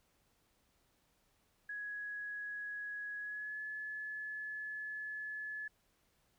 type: tone with pitch glide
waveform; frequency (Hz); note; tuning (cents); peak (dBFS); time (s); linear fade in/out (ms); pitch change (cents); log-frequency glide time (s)
sine; 1672 to 1715; G#6 to A6; +11 to -45; -40; 1.69-5.68; 5; +44; 3.19-3.61
effects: pink hiss -75 dBFS RMS until 6.38 s